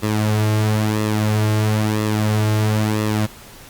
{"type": "tone with flanger", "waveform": "sawtooth", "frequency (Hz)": 107.2, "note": "A2", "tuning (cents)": -45, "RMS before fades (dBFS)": -18, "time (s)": [0.02, 3.27], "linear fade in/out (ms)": 20, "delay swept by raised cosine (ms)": [1.3, 4.1], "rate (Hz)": 1, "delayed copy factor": -0.6, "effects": ["pink hiss -41 dBFS RMS until 3.69 s", "Opus 48 kbps"]}